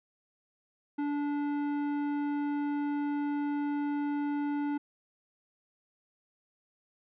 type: tone with tanh clipping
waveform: sine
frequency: 290 Hz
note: D4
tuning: 22 cents flat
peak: -31 dBFS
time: 0.98-4.78 s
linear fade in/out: 10 ms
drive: 13 dB
effects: none